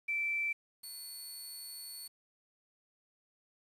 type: tone pair in turn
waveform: sine / 15% pulse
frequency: 2332 / 4428 Hz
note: D7 / C#8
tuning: -13 / -3 cents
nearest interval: major seventh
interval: 1110 cents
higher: second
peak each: -31 / -37 dBFS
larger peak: first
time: 0.08-0.53 / 0.83-2.08 s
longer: second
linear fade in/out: 10 ms
effects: resampled to 32000 Hz + 10-bit